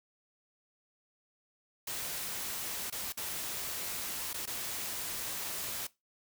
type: noise with dropouts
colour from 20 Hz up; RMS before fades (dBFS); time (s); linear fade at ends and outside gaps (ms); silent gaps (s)
white; -38; 1.87-5.87; 5; 2.901-2.923 / 3.124-3.172 / 4.332-4.341 / 4.457-4.473
effects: noise-tail reverb RT60 0.2 s tail -19 dB re dry